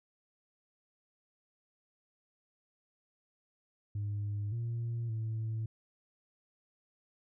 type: tone with pitch steps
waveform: sine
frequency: 102.9 / 116.8 / 111.1 Hz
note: G#2 / A#2 / A2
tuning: -16 / +4 / +17 cents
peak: -31 dBFS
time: 3.95-5.66 s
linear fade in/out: 5 ms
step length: 570 ms
effects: tanh soft clip ceiling -31 dBFS